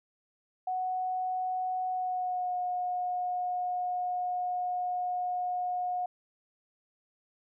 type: tone with pitch glide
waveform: sine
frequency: 740 to 722.7 Hz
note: F#5 to F#5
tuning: 0 to -41 cents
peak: -29 dBFS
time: 0.67-6.06 s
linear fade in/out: 5 ms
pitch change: -41 cents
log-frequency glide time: 1.89-2.57 s
effects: none